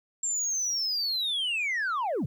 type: linear sweep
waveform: sine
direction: down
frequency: 7459 to 98 Hz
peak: -24 dBFS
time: 0.23-2.26 s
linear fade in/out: 5 ms
effects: tanh soft clip ceiling -25 dBFS + 11-bit